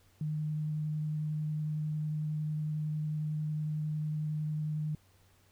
sine tone with vibrato, 152.9 Hz, D#3, 30 cents flat, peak -31 dBFS, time 0.21-4.95 s, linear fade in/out 2 ms, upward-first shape sine, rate 11 Hz, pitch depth 9 cents each way, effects added 94 Hz sine -65 dBFS peak until 5.51 s + pink hiss -67 dBFS RMS until 5.51 s

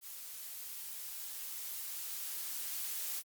blue noise with level ramp, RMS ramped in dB -47 to -38 dBFS, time 0.01-3.23 s, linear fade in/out 50 ms, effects Opus 48 kbps

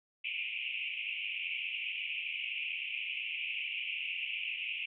white band-pass noise, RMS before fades -38 dBFS, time 0.24-4.86 s, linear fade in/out 10 ms, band 2300 to 2900 Hz, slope 96 dB/octave, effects none

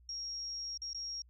sine tone with dropouts, 5588 Hz, F8, in tune, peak -38 dBFS, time 0.09-1.22 s, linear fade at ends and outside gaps 2 ms, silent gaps 0.775-0.818 / 0.932-0.946 s, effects added 60 Hz sine -59 dBFS peak until 1.29 s

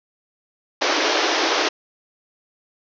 pink band-pass noise, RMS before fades -20 dBFS, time 0.81-1.69 s, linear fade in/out 10 ms, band 290 to 6100 Hz, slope 96 dB/octave, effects none

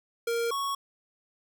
square tone pair in turn, 466.2 / 1108.8 Hz, A#4 / C#6, 0 / 0 cents, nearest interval octave + minor third, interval 1500 cents, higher second, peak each -27 / -29 dBFS, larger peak first, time 0.27-0.51 / 0.51-0.75 s, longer neither, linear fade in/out 5 ms, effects none

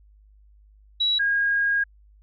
sine tone pair in turn, 3900 / 1631.2 Hz, B7 / G#6, -23 / -32 cents, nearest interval octave + minor third, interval 1509 cents, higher first, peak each -19 dBFS, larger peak neither, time 1-1.19 / 1.19-1.84 s, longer second, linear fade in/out 10 ms, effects added 51 Hz sine -51 dBFS peak until 2.22 s

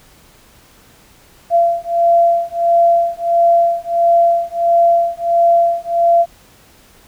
sine beating tone pair, 682 / 683.5 Hz, F5 / F5, -41 / -37 cents, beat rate 1.5 Hz, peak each -13 dBFS, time 1.5-6.26 s, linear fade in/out 50 ms, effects pink hiss -47 dBFS RMS until 7.07 s

